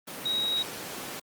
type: tone in noise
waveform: sine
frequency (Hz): 3813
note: A#7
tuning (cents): +38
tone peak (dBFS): -25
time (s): 0.25-0.63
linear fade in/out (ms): 10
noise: pink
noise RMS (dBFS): -37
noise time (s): 0.07-1.2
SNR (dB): +9
effects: high-pass 200 Hz 12 dB/octave + Opus 32 kbps